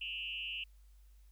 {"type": "tone with frequency modulation", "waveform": "sine", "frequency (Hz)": 2794, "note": "F7", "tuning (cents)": 0, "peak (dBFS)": -38, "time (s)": [0.01, 0.64], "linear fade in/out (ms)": 5, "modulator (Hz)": 173, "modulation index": 1.3, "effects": ["added 50 Hz sine -57 dBFS peak until 1.31 s", "white hiss -75 dBFS RMS until 1.31 s"]}